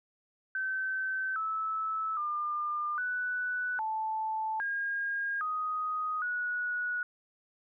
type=tone with pitch steps; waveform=sine; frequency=1538 / 1305 / 1202 / 1487 / 876 / 1623 / 1249 / 1463 Hz; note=G6 / E6 / D6 / F#6 / A5 / G#6 / D#6 / F#6; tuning=-33 / -18 / +40 / +8 / -8 / -40 / +6 / -20 cents; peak=-30 dBFS; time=0.55-7.03 s; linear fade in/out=2 ms; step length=810 ms; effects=none